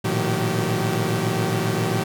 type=tone cluster; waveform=sawtooth; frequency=110.4 / 117.7 / 156.1 / 179.6 / 385.5 Hz; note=A2 / A#2 / D#3 / F3 / G4; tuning=+6 / +17 / +6 / +49 / -29 cents; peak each=-23 dBFS; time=0.04-2.04 s; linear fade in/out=10 ms; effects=none